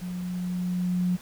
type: tone with level ramp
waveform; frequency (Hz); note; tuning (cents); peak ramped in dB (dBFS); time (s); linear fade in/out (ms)
sine; 180; F#3; -47; -31 to -21; 0.01-1.17; 20
effects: pink hiss -48 dBFS RMS until 1.21 s